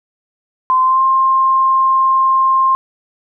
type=tone with pitch glide; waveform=sine; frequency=1034 to 1058.2 Hz; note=C6 to C6; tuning=-21 to +19 cents; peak=-9 dBFS; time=0.7-2.75 s; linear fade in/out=0 ms; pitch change=+40 cents; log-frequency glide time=0.82-1.02 s; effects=none